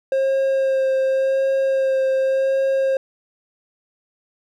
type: tone with vibrato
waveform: triangle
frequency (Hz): 534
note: C5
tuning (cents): +35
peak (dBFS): -14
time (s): 0.12-2.97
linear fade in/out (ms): 2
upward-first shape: sine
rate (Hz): 0.89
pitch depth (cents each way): 14
effects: none